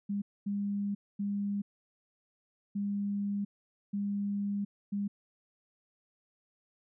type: tone bursts at uneven times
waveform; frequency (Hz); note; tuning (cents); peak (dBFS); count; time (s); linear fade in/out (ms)
sine; 202; G#3; -48; -30; 6; 0.09-0.22 / 0.46-0.95 / 1.19-1.62 / 2.75-3.45 / 3.93-4.65 / 4.92-5.08; 10
effects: none